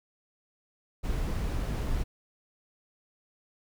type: noise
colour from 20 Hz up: brown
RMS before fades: -30 dBFS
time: 1.03-2.04 s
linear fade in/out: 20 ms
effects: none